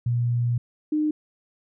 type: tone pair in turn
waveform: sine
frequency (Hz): 120 / 304.5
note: B2 / D#4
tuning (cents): -49 / -37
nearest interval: octave + major third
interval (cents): 1612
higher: second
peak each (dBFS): -20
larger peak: neither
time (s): 0.06-0.58 / 0.92-1.11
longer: first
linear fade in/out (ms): 5
effects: none